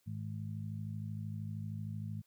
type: harmonic tone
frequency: 53 Hz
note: G#1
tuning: 36 cents sharp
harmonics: 2 / 3 / 4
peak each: -40 / -44 / -46 dBFS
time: 0.06-2.22 s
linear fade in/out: 20 ms
effects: white hiss -75 dBFS RMS until 2.26 s